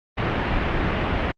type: low-pass noise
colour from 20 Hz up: pink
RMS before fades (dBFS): -23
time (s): 0.17-1.32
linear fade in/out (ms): 10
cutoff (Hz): 2800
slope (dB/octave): 24
effects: Opus 32 kbps